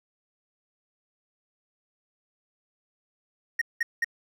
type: tone bursts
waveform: triangle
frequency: 1864.7 Hz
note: A#6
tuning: in tune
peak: -20 dBFS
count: 3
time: 3.59-4.045 s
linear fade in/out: 5 ms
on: 25 ms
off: 190 ms
effects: none